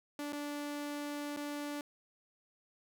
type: tone with dropouts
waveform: sawtooth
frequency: 291.4 Hz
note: D4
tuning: 13 cents flat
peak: -34 dBFS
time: 0.19-1.81 s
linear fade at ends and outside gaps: 2 ms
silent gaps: 0.324-0.33 / 1.364-1.371 s
effects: none